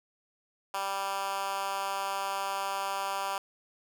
10% pulse tone with high-pass filter, 196 Hz, G3, in tune, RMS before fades -33 dBFS, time 0.74-3.38 s, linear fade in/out 2 ms, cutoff 870 Hz, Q 1.6, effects none

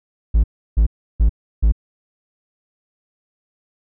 triangle tone bursts, 54.4 Hz, A1, 19 cents flat, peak -8 dBFS, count 4, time 0.34-1.722 s, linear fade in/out 10 ms, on 98 ms, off 330 ms, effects none

